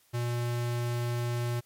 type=tone; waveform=square; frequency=120 Hz; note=B2; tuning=49 cents flat; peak=-29 dBFS; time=0.13-1.61 s; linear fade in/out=20 ms; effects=white hiss -65 dBFS RMS until 1.65 s + MP3 64 kbps